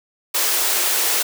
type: high-pass noise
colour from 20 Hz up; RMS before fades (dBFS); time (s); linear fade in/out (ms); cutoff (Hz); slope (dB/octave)
white; -19; 0.34-1.23; 10; 320; 48
effects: none